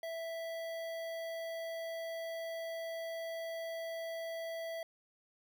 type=tone with notch filter; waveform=square; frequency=659.3 Hz; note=E5; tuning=in tune; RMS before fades=-41 dBFS; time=0.03-4.83 s; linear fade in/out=2 ms; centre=7800 Hz; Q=0.98; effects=none